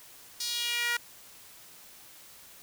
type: tone with high-pass filter sweep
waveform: sawtooth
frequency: 476.7 Hz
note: A#4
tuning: 39 cents sharp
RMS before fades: -31 dBFS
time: 0.4-0.97 s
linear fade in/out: 5 ms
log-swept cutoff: 4900 to 1600 Hz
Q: 2.5
effects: white hiss -52 dBFS RMS until 2.62 s